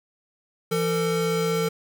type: tone pair together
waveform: square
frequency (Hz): 168.5 / 449.8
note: E3 / A4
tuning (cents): +38 / +38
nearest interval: octave + perfect fourth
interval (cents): 1700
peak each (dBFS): -27 / -24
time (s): 0.71-1.69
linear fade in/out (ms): 10
effects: none